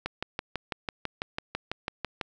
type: click train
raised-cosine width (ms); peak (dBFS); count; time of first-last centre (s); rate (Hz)
0.3; -14; 14; 0.06-2.212; 6.04
effects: none